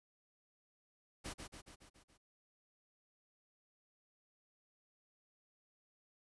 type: noise with echo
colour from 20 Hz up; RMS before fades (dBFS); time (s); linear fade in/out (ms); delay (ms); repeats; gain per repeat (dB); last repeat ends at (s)
pink; -45; 1.24-1.34; 20; 140; 6; -4; 2.18
effects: resampled to 24000 Hz